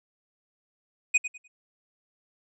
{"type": "tone with echo", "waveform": "square", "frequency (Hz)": 2489, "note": "D#7", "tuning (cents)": 0, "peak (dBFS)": -18, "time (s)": [1.14, 1.18], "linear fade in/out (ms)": 10, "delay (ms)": 100, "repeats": 3, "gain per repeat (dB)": -12, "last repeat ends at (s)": 1.48, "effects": ["resampled to 22050 Hz"]}